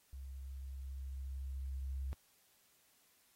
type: tone with level ramp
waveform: sine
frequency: 66.9 Hz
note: C2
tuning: 39 cents sharp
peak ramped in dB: -45 to -37 dBFS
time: 0.13-2.13 s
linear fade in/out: 0 ms
effects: white hiss -71 dBFS RMS until 3.35 s + AAC 48 kbps